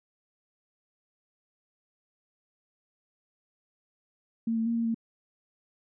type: tone with pitch steps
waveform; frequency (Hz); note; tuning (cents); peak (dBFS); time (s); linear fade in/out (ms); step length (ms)
sine; 227.9 / 225.2 / 232.2 / 230.8 / 227.6; A#3 / A3 / A#3 / A#3 / A#3; -39 / +40 / -7 / -17 / -41; -25; 4.47-4.945; 5; 95
effects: none